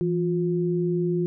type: tone pair together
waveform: sine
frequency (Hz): 167.8 / 355.6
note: E3 / F4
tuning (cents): +31 / +31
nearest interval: octave + minor second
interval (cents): 1300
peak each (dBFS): -24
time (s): 0.01-1.26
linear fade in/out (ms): 0
effects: none